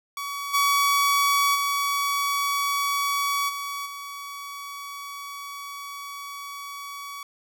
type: tone with level steps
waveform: sawtooth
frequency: 1132 Hz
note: C#6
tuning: 36 cents sharp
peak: -26 / -15 / -19 / -26 / -31 dBFS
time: 0.17-7.23 s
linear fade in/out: 2 ms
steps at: 0.53 / 1.54 / 3.48 / 3.85 s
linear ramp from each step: 20 ms
effects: none